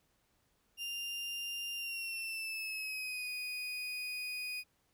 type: tone with pitch glide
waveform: 35% pulse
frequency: 2794 to 2475 Hz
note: F7 to D#7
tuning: 0 to -10 cents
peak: -36 dBFS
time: 0.77-4.64 s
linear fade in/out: 50 ms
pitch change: -210 cents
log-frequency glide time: 1.75-3.29 s
effects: pink hiss -75 dBFS RMS until 4.93 s

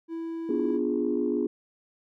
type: tone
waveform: triangle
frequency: 329.6 Hz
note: E4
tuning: in tune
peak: -29 dBFS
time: 0.08-0.8 s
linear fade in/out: 50 ms
type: chord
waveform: sine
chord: B diminished seventh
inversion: none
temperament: equal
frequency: 246.9 / 293.7 / 349.2 / 415.3 Hz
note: B3 / D4 / F4 / Ab4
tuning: 0 / 0 / 0 / 0 cents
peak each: -29 dBFS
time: 0.49-1.47 s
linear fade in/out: 5 ms
effects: tanh soft clip ceiling -15 dBFS

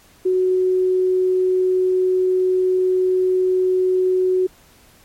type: tone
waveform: sine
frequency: 370 Hz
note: F#4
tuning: in tune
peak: -14 dBFS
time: 0.25-4.47 s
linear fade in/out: 10 ms
effects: pink hiss -51 dBFS RMS until 5.04 s + MP3 64 kbps

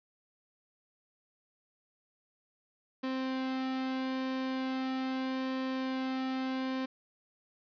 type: tone with flanger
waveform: sawtooth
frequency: 261.6 Hz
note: C4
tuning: in tune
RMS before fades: -34 dBFS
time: 3.03-6.86 s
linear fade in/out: 10 ms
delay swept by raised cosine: 1.4 to 2.37 ms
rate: 0.39 Hz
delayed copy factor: -0.5
effects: resampled to 11025 Hz + 10-bit

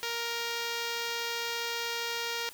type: tone with notch filter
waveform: 5% pulse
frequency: 467.6 Hz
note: A#4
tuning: 5 cents sharp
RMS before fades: -34 dBFS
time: 0.03-2.49 s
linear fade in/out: 0 ms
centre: 11000 Hz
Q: 0.81
effects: white hiss -50 dBFS RMS until 2.53 s

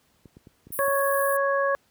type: clicks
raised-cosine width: 3 ms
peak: -33 dBFS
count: 6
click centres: 0.257 / 0.369 / 0.471 / 0.67 / 0.705 / 0.881 s
type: high-pass noise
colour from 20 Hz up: pink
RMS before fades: -34 dBFS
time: 0.72-1.37 s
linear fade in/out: 5 ms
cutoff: 9200 Hz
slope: 96 dB/octave
type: harmonic tone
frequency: 554.4 Hz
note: C#5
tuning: in tune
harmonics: 1 / 2 / 3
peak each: -23 / -26 / -28 dBFS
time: 0.79-1.75 s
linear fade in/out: 0 ms
effects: pink hiss -65 dBFS RMS until 1.9 s + high-pass 60 Hz 12 dB/octave

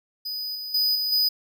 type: tone with level steps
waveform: square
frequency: 4978 Hz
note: D#8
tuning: in tune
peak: -29 / -32 / -20 / -24 / -19 dBFS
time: 0.25-1.29 s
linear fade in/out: 10 ms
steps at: 0.55 / 0.74 / 0.95 / 1.12 s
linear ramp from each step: 5 ms
effects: none

